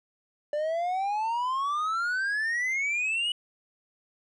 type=exponential sweep; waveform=triangle; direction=up; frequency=585 to 2960 Hz; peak=-24 dBFS; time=0.53-3.32 s; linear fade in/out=2 ms; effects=resampled to 22050 Hz